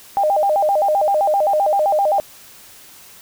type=tone with vibrato; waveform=sine; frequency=698.5 Hz; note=F5; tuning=in tune; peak=-13 dBFS; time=0.17-2.2 s; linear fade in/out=0 ms; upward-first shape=square; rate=7.7 Hz; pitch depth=230 cents each way; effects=white hiss -43 dBFS RMS until 3.21 s